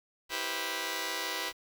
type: chord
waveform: 5% pulse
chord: C major seventh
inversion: first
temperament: just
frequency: 327 / 392.4 / 490.5 / 523.3 Hz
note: E4 / G4 / B4 / C5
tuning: -14 / +2 / -12 / 0 cents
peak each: -28 dBFS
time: 0.29-1.53 s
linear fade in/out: 50 ms
effects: 9-bit